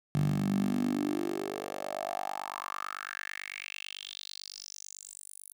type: tone with high-pass filter sweep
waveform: 10% pulse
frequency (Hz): 49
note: G1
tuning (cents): 0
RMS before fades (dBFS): -35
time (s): 0.15-5.53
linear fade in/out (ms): 0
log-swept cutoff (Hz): 140 to 11000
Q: 5.5
effects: none